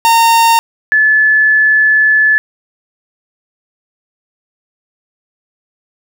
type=tone pair in turn; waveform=45% pulse / sine; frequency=918 / 1728.3 Hz; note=A#5 / A6; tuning=-27 / -31 cents; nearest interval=major seventh; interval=1096 cents; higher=second; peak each=-6 dBFS; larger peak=neither; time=0.05-0.59 / 0.92-2.38 s; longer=second; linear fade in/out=0 ms; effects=none